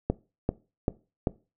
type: click train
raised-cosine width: 2 ms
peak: -10 dBFS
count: 4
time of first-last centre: 0.1-1.272 s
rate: 2.56 Hz
effects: noise-tail reverb RT60 0.3 s tail -20 dB re dry